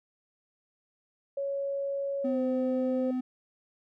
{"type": "tone with pitch glide", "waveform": "sine", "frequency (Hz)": [556, 518.8], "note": ["C#5", "C5"], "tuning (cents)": [5, -15], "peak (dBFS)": -29, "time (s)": [1.37, 3.11], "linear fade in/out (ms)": 5, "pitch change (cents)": -120, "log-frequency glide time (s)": [2.24, 2.39]}
{"type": "tone", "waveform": "triangle", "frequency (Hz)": 254.2, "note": "C4", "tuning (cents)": -50, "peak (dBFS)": -26, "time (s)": [2.24, 3.21], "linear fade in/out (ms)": 10}
{"effects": []}